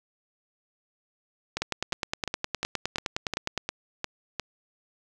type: two click trains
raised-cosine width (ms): 0.2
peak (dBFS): -10 / -12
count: 20 / 9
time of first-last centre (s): 1.62-3.577 / 1.57-4.397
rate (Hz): 9.71 / 2.83
effects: none